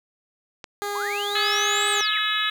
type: click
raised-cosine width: 0.2 ms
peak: -19 dBFS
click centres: 0.642 s
type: tone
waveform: 15% pulse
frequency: 408.2 Hz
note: G#4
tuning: 30 cents flat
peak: -20 dBFS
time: 0.82-2.01 s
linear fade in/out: 0 ms
type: linear two-way sweep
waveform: sine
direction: up then down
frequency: 932.3 to 8340 to 1482 Hz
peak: -28 dBFS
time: 0.95-2.19 s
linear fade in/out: 5 ms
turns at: 1.91 s
type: harmonic tone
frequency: 425.7 Hz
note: G#4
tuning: 43 cents sharp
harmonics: 3 / 4 / 5 / 6 / 7 / 8 / 9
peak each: -28 / -27 / -32 / -31 / -32 / -29 / -27 dBFS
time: 1.35-2.5 s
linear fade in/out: 5 ms
effects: 8-bit